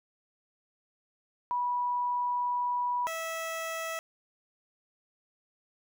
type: tone pair in turn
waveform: sine / 15% pulse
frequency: 978 / 652.7 Hz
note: B5 / E5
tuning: -17 / -17 cents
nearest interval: perfect fifth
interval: 700 cents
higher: first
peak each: -27 dBFS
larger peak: neither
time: 1.51-3.07 / 3.07-3.99 s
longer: first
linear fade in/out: 0 ms
effects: none